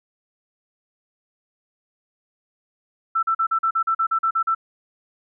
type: tone bursts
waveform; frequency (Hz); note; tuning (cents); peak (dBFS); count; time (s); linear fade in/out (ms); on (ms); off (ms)
sine; 1332; E6; +18; -17; 12; 3.15-4.549; 10; 79; 41
effects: none